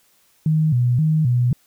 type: tone with vibrato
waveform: sine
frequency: 138.59 Hz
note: C#3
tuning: in tune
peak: -14 dBFS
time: 0.46-1.53 s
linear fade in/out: 2 ms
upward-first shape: square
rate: 1.9 Hz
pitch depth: 210 cents each way
effects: white hiss -59 dBFS RMS until 1.66 s